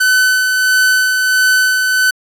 45% pulse tone with tremolo, 1511 Hz, F#6, 36 cents sharp, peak -8 dBFS, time 0-2.11 s, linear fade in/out 10 ms, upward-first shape sine, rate 1.5 Hz, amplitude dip 35%, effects resampled to 32000 Hz

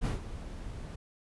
brown noise with ADSR envelope, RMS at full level -28 dBFS, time 0.01-0.96 s, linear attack 44 ms, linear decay 140 ms, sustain -13 dB, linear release 12 ms, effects resampled to 24000 Hz

